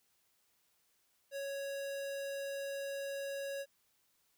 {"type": "tone", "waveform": "square", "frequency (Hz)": 554.4, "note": "C#5", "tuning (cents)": 0, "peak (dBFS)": -39, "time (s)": [1.31, 3.66], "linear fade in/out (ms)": 50, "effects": ["white hiss -75 dBFS RMS until 4.37 s"]}